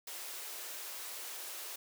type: high-pass noise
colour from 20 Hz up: white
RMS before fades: -44 dBFS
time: 0.07-1.76 s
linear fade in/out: 5 ms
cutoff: 330 Hz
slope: 48 dB/octave
effects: none